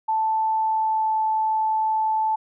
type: tone with pitch glide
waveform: sine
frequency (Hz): 880 to 874.4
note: A5 to A5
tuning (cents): 0 to -11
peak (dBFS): -19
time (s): 0.08-2.36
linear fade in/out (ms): 10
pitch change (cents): -11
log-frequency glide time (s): 0.58-1.18
effects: none